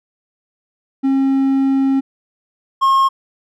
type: tone pair in turn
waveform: triangle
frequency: 269.9 / 1077.5 Hz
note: C#4 / C#6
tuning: -46 / -49 cents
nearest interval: 2 octaves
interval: 2397 cents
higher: second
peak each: -10 / -8 dBFS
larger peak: second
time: 1.03-2.01 / 2.81-3.09 s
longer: first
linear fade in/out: 20 ms
effects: none